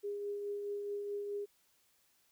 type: tone with tremolo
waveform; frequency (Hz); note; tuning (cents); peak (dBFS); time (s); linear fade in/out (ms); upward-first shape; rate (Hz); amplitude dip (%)
sine; 407.8; G#4; -32; -35; 0.03-1.46; 20; triangle; 4.7; 35
effects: white hiss -72 dBFS RMS until 2.31 s